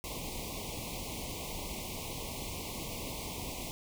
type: band-stop noise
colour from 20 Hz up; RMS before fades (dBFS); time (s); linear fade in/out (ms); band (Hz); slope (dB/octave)
pink; -40; 0.04-3.71; 0; 1100 to 2100; 96
effects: none